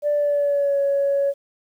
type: tone with pitch glide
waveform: sine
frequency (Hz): 587.3 to 559.2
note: D5 to C#5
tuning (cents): 0 to +15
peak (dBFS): -16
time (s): 0.02-1.34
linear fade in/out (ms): 50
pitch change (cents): -85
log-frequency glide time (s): 0.12-0.79
effects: tanh soft clip ceiling -13 dBFS + 9-bit